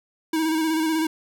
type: tone with vibrato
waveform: square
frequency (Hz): 318.3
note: D#4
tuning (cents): +39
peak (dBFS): -21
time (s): 0.33-1.07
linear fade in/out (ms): 5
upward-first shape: square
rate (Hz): 16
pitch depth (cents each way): 30
effects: none